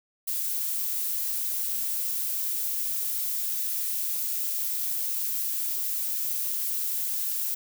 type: noise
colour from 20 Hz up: violet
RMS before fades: -29 dBFS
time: 0.27-7.55 s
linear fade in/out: 10 ms
effects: none